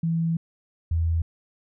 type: tone pair in turn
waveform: sine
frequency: 165.1 / 82.55 Hz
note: E3 / E2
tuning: +3 / +3 cents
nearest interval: octave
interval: 1200 cents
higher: first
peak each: -21 / -20 dBFS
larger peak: second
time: 0.03-0.37 / 0.91-1.22 s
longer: first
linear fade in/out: 5 ms
effects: none